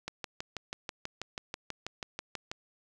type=click train; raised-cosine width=0.2 ms; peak=-19 dBFS; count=16; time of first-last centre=0.08-2.515 s; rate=6.16 Hz; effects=none